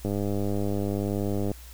click train, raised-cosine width 2 ms, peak -16 dBFS, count 149, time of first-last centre 0.05-1.515 s, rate 101 Hz, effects added 60 Hz sine -43 dBFS peak until 1.73 s + white hiss -50 dBFS RMS until 1.73 s

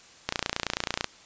click train, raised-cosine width 0.2 ms, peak -8 dBFS, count 23, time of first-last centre 0.29-1.043 s, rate 29.2 Hz, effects white hiss -52 dBFS RMS until 1.25 s + resampled to 16000 Hz

